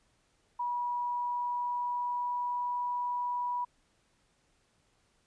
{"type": "tone with pitch glide", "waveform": "sine", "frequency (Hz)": [970, 976.7], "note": ["B5", "B5"], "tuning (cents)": [-31, -20], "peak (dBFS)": -30, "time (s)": [0.59, 3.65], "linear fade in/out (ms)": 10, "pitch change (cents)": 11, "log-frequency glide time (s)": [0.98, 2.77], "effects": ["pink hiss -71 dBFS RMS until 5.26 s", "resampled to 22050 Hz"]}